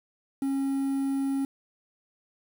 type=tone with quantisation; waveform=triangle; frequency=272.8 Hz; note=C#4; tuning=28 cents flat; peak=-23 dBFS; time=0.42-1.45 s; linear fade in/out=2 ms; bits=8; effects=none